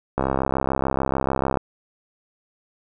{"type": "click train", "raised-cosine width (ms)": 1, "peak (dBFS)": -7, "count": 94, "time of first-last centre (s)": [0.18, 1.572], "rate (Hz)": 66.8, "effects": []}